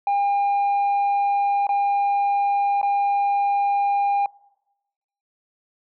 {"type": "tone with dropouts", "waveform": "sine", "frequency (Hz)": 805, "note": "G5", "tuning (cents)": 46, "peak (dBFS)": -15, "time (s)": [0.07, 4.26], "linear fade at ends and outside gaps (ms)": 2, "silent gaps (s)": [[1.669, 1.691], [2.815, 2.829]], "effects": ["noise-tail reverb RT60 1.0 s tail -25 dB re dry", "tanh soft clip ceiling -17 dBFS"]}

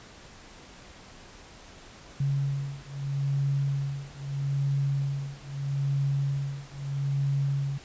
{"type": "beating tone pair", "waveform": "sine", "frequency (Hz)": [138.59, 139.37], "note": ["C#3", "C#3"], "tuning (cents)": [0, 10], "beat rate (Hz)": 0.78, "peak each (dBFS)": -29, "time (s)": [2.2, 7.78], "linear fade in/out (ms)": 5, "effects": ["pink hiss -49 dBFS RMS until 7.84 s", "resampled to 16000 Hz"]}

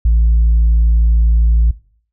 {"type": "tone", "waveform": "sine", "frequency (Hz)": 56.3, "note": "A1", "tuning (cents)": 40, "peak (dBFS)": -6, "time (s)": [0.05, 1.71], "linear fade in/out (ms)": 5, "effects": ["noise-tail reverb RT60 0.5 s tail -21 dB re dry", "tanh soft clip ceiling -6 dBFS"]}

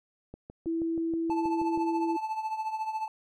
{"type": "click train", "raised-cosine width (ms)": 2, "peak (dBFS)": -29, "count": 10, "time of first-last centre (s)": [0.34, 1.775], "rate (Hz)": 6.27}
{"type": "tone with pitch glide", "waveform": "sine", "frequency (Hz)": [329.6, 331.9], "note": ["E4", "E4"], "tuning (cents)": [0, 12], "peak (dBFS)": -27, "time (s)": [0.66, 2.17], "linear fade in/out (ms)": 10, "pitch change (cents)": 12, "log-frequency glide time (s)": [1.09, 1.7]}
{"type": "tone with tremolo", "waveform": "triangle", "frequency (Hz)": 875, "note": "A5", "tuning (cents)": -10, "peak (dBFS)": -25, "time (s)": [1.3, 3.08], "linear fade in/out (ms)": 2, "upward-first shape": "triangle", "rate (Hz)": 14, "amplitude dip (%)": 75}
{"effects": []}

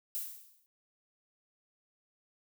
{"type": "noise with exponential decay", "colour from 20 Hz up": "violet", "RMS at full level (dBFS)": -34, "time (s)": [0.15, 0.66], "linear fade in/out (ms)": 0, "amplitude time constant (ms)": 110, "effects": []}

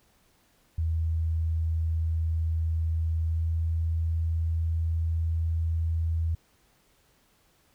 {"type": "tone with pitch glide", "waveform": "sine", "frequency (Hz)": [81.1, 81.81], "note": ["E2", "E2"], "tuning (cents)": [-28, -13], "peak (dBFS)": -24, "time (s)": [0.78, 6.35], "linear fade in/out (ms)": 5, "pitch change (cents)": 15, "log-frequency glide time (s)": [3.28, 3.42], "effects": ["pink hiss -65 dBFS RMS until 7.74 s"]}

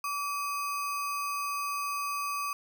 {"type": "tone with sample-and-hold", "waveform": "sine", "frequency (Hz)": 1152, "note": "D6", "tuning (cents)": -34, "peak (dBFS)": -30, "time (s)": [0.04, 2.53], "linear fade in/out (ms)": 2, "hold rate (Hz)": 3675, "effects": []}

